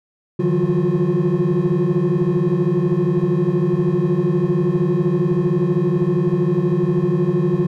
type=tone cluster; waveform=triangle; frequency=148.1 / 163.9 / 183.6 / 350.4 / 363 Hz; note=D3 / E3 / F#3 / F4 / F#4; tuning=+15 / -10 / -13 / +6 / -33 cents; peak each=-19 dBFS; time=0.39-7.67 s; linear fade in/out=10 ms; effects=tanh soft clip ceiling -6 dBFS